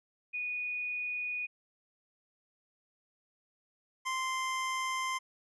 sine / 25% pulse tone pair in turn, 2468 / 1043.1 Hz, D#7 / C6, -15 / -6 cents, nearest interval octave + minor third, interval 1491 cents, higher first, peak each -33 / -28 dBFS, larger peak second, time 0.33-1.47 / 4.05-5.19 s, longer neither, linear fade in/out 20 ms, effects resampled to 22050 Hz

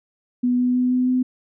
sine tone with pitch steps, 246.9 / 248.6 / 250.3 / 252.1 / 253.8 Hz, B3 / B3 / B3 / B3 / B3, 0 / +12 / +23 / +36 / +47 cents, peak -16 dBFS, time 0.43-1.23 s, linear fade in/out 10 ms, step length 160 ms, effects none

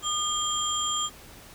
sine tone cluster, 1211 / 3209 / 7220 Hz, D#6 / G7 / A8, -47 / +40 / +44 cents, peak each -30 / -29 / -30 dBFS, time 0.02-1.1 s, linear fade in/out 50 ms, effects pink hiss -48 dBFS RMS until 1.54 s

